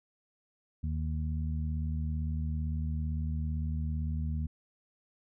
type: harmonic tone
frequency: 77.78 Hz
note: D#2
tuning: in tune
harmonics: 1 / 2 / 3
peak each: -31 / -37 / -41 dBFS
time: 0.83-4.47 s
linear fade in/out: 10 ms
effects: none